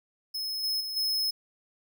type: tone with level steps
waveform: 45% pulse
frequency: 5180 Hz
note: E8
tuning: 31 cents flat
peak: -31 / -27 / -33 / -26 dBFS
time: 0.34-1.31 s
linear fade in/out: 10 ms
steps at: 0.63 / 0.8 / 0.96 s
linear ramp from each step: 10 ms
effects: none